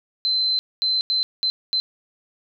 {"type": "tone bursts at uneven times", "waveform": "sine", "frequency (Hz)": 4074, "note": "C8", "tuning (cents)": -47, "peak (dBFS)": -18, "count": 5, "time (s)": [[0.25, 0.59], [0.82, 1.01], [1.1, 1.23], [1.43, 1.5], [1.73, 1.8]], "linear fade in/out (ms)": 0, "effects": []}